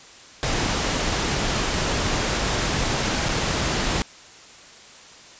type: noise with dropouts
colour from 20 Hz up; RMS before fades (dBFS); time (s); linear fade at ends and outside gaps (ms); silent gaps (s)
pink; -23; 0.43-4.02; 0; 3.286-3.292
effects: white hiss -45 dBFS RMS until 5.39 s + resampled to 16000 Hz